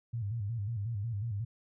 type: tone with vibrato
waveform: sine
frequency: 108.5 Hz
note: A2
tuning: 24 cents flat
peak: -32 dBFS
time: 0.13-1.45 s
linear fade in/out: 10 ms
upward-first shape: square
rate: 5.5 Hz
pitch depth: 130 cents each way
effects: none